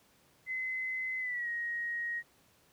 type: tone with pitch glide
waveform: sine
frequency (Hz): 2042 to 1883.4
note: C7 to A#6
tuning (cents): -43 to +17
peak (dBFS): -33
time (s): 0.46-2.23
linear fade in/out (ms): 50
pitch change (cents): -140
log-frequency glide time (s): 1.19-1.49
effects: pink hiss -66 dBFS RMS until 2.72 s + high-pass 80 Hz 12 dB/octave